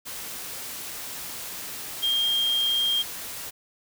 sine tone in noise, 3211 Hz, G7, 41 cents sharp, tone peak -21 dBFS, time 2.02-3.03 s, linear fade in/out 20 ms, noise white, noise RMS -36 dBFS, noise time 0.05-3.51 s, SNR +12 dB, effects none

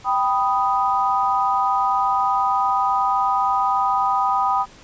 sine chord, G augmented, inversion none, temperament equal, 784 / 987.8 / 1244.5 Hz, G5 / B5 / D#6, 0 / 0 / 0 cents, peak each -21 dBFS, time 0.04-4.66 s, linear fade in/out 50 ms, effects pink hiss -46 dBFS RMS until 4.83 s + resampled to 16000 Hz

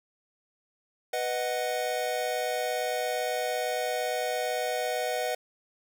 square chord, B major, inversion none, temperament equal, 493.9 / 622.3 / 740 Hz, B4 / D#5 / F#5, 0 / 0 / 0 cents, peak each -33 dBFS, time 1.13-5.35 s, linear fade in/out 5 ms, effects none

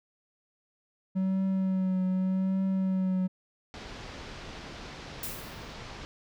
triangle tone with vibrato, 188.4 Hz, F#3, 32 cents sharp, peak -23 dBFS, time 1.15-3.28 s, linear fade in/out 20 ms, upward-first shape triangle, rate 0.84 Hz, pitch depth 30 cents each way
pink low-pass noise, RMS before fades -43 dBFS, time 3.74-6.05 s, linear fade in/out 0 ms, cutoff 5400 Hz, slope 24 dB/octave
blue noise with exponential decay, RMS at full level -34 dBFS, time 5.23-5.74 s, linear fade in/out 2 ms, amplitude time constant 110 ms
effects none

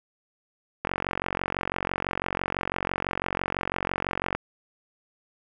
click train, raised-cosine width 0.5 ms, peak -11 dBFS, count 162, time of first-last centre 0.85-4.35 s, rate 46 Hz, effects none

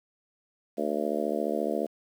harmonic tone, 74.4 Hz, D2, 23 cents sharp, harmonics 3 / 4 / 5 / 6 / 7 / 8 / 9, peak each -34 / -34 / -34 / -34 / -34 / -34 / -34 dBFS, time 0.77-1.87 s, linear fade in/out 20 ms, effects 9-bit

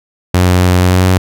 sawtooth tone with pitch glide, 90.5 to 92.51 Hz, F#2 to F#2, -38 to 0 cents, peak -3 dBFS, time 0.34-1.18 s, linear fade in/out 5 ms, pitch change +38 cents, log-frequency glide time 0.83-1.04 s, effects none

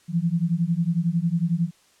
sine beating tone pair, 163.8 / 174.8 Hz, E3 / F3, -11 / +2 cents, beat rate 11 Hz, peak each -23 dBFS, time 0.08-1.71 s, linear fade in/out 50 ms, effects white hiss -59 dBFS RMS until 2 s + low-pass 9000 Hz 12 dB/octave

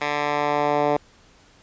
10% pulse tone with band-pass filter sweep, 146.83 Hz, D3, in tune, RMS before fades -22 dBFS, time 0.01-0.97 s, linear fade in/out 5 ms, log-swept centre 1800 to 610 Hz, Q 1, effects pink hiss -54 dBFS RMS until 1.62 s + resampled to 16000 Hz

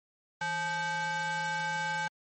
square ring-modulated tone, 349.2 Hz, F4, in tune, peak -28 dBFS, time 0.41-2.08 s, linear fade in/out 5 ms, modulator 1210 Hz, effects MP3 32 kbps

